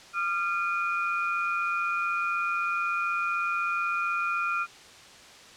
sine tone cluster, 1204 / 1380 / 2443 Hz, D6 / F6 / D#7, +43 / -21 / -32 cents, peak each -34 / -27 / -32 dBFS, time 0.13-4.67 s, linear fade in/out 50 ms, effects white hiss -49 dBFS RMS until 5.56 s + low-pass 6000 Hz 12 dB/octave

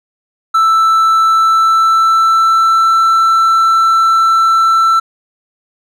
triangle tone with pitch glide, 1323 to 1334.5 Hz, E6 to E6, +6 to +21 cents, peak -5 dBFS, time 0.54-5 s, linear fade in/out 10 ms, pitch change +15 cents, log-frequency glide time 1.23-2.95 s, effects none

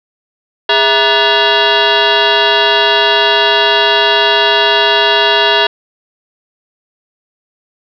sine tone with frequency modulation, 1195 Hz, D6, 30 cents sharp, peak -7 dBFS, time 0.69-5.67 s, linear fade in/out 5 ms, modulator 536 Hz, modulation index 5.1, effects none

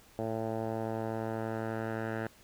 10% pulse tone with low-pass filter sweep, 111.8 Hz, A2, 28 cents sharp, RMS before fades -35 dBFS, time 0.19-2.27 s, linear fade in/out 0 ms, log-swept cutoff 710 to 1600 Hz, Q 1.9, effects pink hiss -59 dBFS RMS until 2.43 s

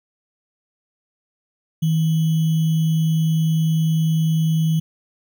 sine tone with sample-and-hold, 160 Hz, D#3, 49 cents sharp, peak -15 dBFS, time 1.82-4.8 s, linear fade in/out 10 ms, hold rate 3150 Hz, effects none

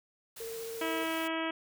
white noise, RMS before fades -46 dBFS, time 0.36-1.28 s, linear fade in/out 10 ms
sine tone with vibrato, 455.5 Hz, A#4, 40 cents flat, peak -38 dBFS, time 0.4-1.04 s, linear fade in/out 5 ms, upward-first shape triangle, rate 15 Hz, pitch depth 19 cents each way
harmonic tone, 324.5 Hz, E4, 27 cents flat, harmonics 1 / 2 / 3 / 4 / 5 / 6 / 7 / 8 / 9 / 10, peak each -35 / -38 / -40 / -41 / -42 / -43 / -43 / -44 / -45 / -45 dBFS, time 0.81-1.51 s, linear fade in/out 5 ms
effects none

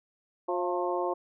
harmonic tone with a mistuned harmonic, 178.5 Hz, F3, 38 cents sharp, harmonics 2 / 3 / 4 / 5 / 6, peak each -31 / -33 / -34 / -35 / -36 dBFS, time 0.48-1.14 s, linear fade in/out 10 ms, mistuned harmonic 4, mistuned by -51 cents, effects none

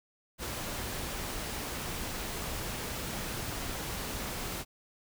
pink noise, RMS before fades -37 dBFS, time 0.38-4.65 s, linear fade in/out 50 ms, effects none

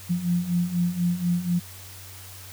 sine beating tone pair, 172.5 / 176.6 Hz, F3 / F3, -21 / +20 cents, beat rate 4.1 Hz, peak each -27 / -23 dBFS, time 0.09-1.6 s, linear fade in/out 20 ms, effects added 94 Hz sine -44 dBFS peak until 2.52 s + white hiss -44 dBFS RMS until 2.52 s

